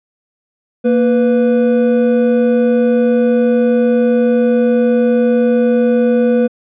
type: tone pair together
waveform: triangle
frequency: 233.1 / 493.9 Hz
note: A#3 / B4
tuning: 0 / 0 cents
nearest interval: octave + minor second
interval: 1300 cents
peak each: -10 dBFS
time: 0.84-6.48 s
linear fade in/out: 20 ms
effects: resampled to 8000 Hz